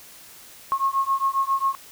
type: beating tone pair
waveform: sine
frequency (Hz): 1082 / 1089.4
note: C#6 / C#6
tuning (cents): -42 / -30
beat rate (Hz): 7.4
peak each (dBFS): -23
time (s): 0.72-1.75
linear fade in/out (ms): 0
effects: white hiss -46 dBFS RMS until 1.91 s